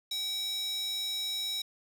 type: tone with high-pass filter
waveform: square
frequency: 767 Hz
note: G5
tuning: 38 cents flat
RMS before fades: -34 dBFS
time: 0.11-1.62 s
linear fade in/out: 5 ms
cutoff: 4200 Hz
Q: 8.6
effects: none